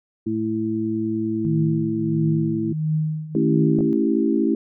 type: harmonic tone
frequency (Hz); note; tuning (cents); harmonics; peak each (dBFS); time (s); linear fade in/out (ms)
110; A2; 0; 1 / 2 / 3; -31 / -25 / -23; 0.26-2.73; 10
type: tone with tremolo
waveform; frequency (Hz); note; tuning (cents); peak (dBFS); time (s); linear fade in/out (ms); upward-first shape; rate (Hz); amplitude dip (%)
sine; 155.56; D#3; 0; -17; 1.45-3.93; 0; triangle; 1.5; 85
type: chord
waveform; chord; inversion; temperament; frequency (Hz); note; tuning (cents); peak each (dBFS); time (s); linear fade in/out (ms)
sine; A dominant seventh; none; equal; 220 / 277.2 / 329.6 / 392; A3 / C#4 / E4 / G4; 0 / 0 / 0 / 0; -22 / -22 / -21 / -25; 3.35-4.55; 2
type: clicks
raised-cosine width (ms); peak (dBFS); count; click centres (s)
2; -16; 2; 3.788 / 3.807
effects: none